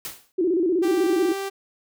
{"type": "noise with exponential decay", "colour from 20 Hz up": "white", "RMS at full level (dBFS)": -30, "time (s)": [0.05, 0.32], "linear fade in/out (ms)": 1, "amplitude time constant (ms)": 58}
{"type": "tone with vibrato", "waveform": "sine", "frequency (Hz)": 349.2, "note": "F4", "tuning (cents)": 0, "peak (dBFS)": -18, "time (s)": [0.38, 1.33], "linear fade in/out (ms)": 10, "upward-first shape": "square", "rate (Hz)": 16, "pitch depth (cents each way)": 110}
{"type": "tone", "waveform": "sawtooth", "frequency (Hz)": 391.6, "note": "G4", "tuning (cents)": -2, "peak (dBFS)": -23, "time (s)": [0.82, 1.5], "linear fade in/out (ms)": 20}
{"effects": []}